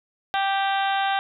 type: harmonic tone with a mistuned harmonic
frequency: 392 Hz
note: G4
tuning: in tune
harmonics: 2 / 3 / 4 / 5 / 6 / 7 / 8 / 9 / 10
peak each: -22 / -32 / -28 / -36 / -38 / -36 / -35 / -36 / -39 dBFS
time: 0.34-1.19 s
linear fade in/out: 0 ms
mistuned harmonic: 10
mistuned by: -58 cents
effects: none